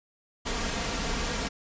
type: noise with comb filter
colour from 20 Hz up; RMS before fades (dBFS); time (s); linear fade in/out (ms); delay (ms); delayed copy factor
pink; -30; 0.45-1.49; 20; 4.3; +0.5
effects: resampled to 16000 Hz